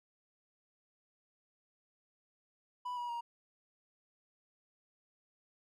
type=tone with pitch steps; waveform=triangle; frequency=987.8 / 965.2 / 943.2 Hz; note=B5 / B5 / A#5; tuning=0 / -40 / +20 cents; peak=-35 dBFS; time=2.85-3.21 s; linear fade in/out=10 ms; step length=120 ms; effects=none